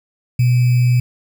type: tone with sample-and-hold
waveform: sine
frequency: 123.4 Hz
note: B2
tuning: 1 cent flat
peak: -10 dBFS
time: 0.39-1 s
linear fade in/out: 5 ms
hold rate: 2450 Hz
effects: none